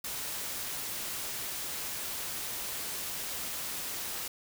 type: noise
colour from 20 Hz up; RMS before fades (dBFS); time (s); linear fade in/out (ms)
white; -37; 0.04-4.28; 5
effects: none